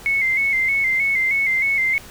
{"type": "tone with vibrato", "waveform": "sine", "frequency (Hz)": 2144, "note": "C7", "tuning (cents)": 42, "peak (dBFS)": -16, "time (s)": [0.06, 1.98], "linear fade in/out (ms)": 0, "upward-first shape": "square", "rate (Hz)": 3.2, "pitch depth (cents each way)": 48, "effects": ["pink hiss -41 dBFS RMS until 2.1 s"]}